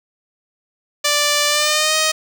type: tone with pitch glide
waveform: 5% pulse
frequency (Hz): 587.3 to 625.8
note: D5 to D#5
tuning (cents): 0 to +10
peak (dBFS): -3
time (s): 1.04-2.12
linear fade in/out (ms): 10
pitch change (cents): +110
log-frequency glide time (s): 1.48-1.96
effects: none